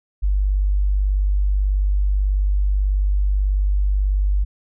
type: tone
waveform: sine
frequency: 49.16 Hz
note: G1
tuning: 6 cents sharp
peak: -15 dBFS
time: 0.22-4.45 s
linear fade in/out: 20 ms
effects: none